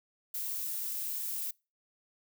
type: noise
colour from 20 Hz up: violet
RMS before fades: -36 dBFS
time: 0.34-1.51 s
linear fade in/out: 5 ms
effects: noise-tail reverb RT60 0.3 s tail -26 dB re dry